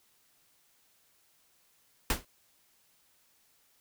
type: noise with exponential decay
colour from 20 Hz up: pink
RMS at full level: -23 dBFS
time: 2.1-2.25 s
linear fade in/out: 2 ms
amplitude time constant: 32 ms
effects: white hiss -68 dBFS RMS until 3.8 s

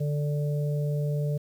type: harmonic tone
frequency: 146.83 Hz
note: D3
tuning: in tune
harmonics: 1 / 3 / 4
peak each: -25 / -36 / -37 dBFS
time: 0-1.38 s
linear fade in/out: 10 ms
effects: 9-bit

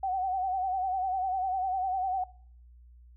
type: tone with vibrato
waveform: sine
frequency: 753 Hz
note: F#5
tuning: 30 cents sharp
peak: -27 dBFS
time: 0.03-2.24 s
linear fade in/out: 5 ms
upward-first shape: sine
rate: 10 Hz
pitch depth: 62 cents each way
effects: noise-tail reverb RT60 0.5 s tail -20 dB re dry + added 60 Hz sine -51 dBFS peak until 3.16 s

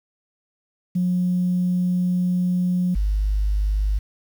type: tone pair in turn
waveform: sine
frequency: 180 / 50.91 Hz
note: F#3 / G#1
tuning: -47 / -34 cents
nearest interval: octave + minor seventh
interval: 2187 cents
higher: first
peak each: -17 dBFS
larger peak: neither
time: 0.95-2.95 / 2.95-3.99 s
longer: first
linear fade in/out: 10 ms
effects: tanh soft clip ceiling -13 dBFS + 8-bit

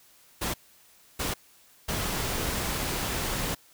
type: noise bursts at uneven times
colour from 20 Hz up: pink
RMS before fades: -30 dBFS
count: 3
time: 0.41-0.54 / 1.19-1.34 / 1.88-3.55 s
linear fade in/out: 10 ms
effects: white hiss -58 dBFS RMS until 3.73 s

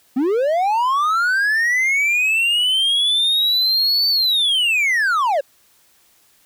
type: linear two-way sweep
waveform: triangle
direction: up then down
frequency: 239.3 to 4558 to 518 Hz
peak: -13 dBFS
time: 0.16-5.41 s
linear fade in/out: 10 ms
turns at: 4.09 s
effects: white hiss -56 dBFS RMS until 6.45 s

